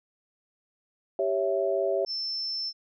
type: chord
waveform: sine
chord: C# diminished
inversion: second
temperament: equal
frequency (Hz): 392 / 554.4 / 659.3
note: G4 / C#5 / E5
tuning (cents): 0 / 0 / 0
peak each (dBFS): -28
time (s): 1.19-2.05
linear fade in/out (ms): 2
type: tone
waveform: sine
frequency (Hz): 5320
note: E8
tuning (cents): +15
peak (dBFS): -29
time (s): 2.06-2.73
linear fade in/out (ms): 50
effects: none